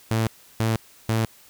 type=tone bursts; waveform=sawtooth; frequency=111.8 Hz; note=A2; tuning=28 cents sharp; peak=-16 dBFS; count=3; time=0.11-1.25 s; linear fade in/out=0 ms; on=160 ms; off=330 ms; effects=white hiss -52 dBFS RMS until 1.49 s